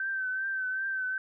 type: tone with vibrato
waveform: sine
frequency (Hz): 1544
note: G6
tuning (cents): -27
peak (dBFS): -29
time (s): 0-1.18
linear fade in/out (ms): 2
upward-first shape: triangle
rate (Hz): 2.6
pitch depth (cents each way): 45
effects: none